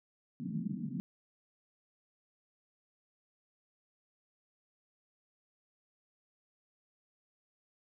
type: band-pass noise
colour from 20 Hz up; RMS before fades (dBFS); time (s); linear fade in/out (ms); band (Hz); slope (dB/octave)
pink; -38; 0.4-1; 0; 160 to 250; 48
effects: none